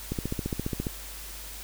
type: click train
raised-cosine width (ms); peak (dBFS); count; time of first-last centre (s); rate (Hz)
3; -16; 12; 0.12-0.868; 14.7
effects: added 50 Hz sine -43 dBFS peak until 1.63 s + white hiss -42 dBFS RMS until 1.63 s